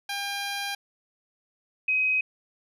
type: tone pair in turn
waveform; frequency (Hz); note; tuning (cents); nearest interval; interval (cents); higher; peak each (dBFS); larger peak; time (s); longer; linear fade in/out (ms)
10% pulse / sine; 802 / 2526; G5 / D#7; +39 / +26; octave + minor sixth; 1987; second; -21; neither; 0.09-0.75 / 1.88-2.21; first; 5
effects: low-pass 12000 Hz 12 dB/octave